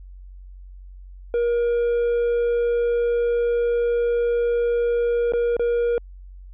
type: tone with dropouts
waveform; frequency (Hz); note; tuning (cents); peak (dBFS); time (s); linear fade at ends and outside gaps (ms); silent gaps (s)
triangle; 474.4; A#4; +30; -16; 1.34-5.98; 1; 5.322-5.335 / 5.567-5.595
effects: added 46 Hz sine -38 dBFS peak until 6.53 s + resampled to 8000 Hz